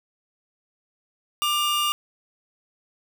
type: tone pair together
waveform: 45% pulse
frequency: 1189 / 2828 Hz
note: D6 / F7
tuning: +21 / +21 cents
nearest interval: octave + minor third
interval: 1500 cents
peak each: -24 dBFS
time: 1.42-1.92 s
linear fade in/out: 0 ms
effects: none